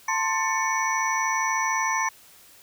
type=tone cluster; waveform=sine; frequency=892 / 1045 / 1780 / 2224 / 5890 Hz; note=A5 / C6 / A6 / C#7 / F#8; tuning=+23 / -2 / +20 / +5 / -9 cents; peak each=-28 / -26 / -30 / -29 / -32 dBFS; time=0.08-2.09 s; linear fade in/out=5 ms; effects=white hiss -52 dBFS RMS until 2.62 s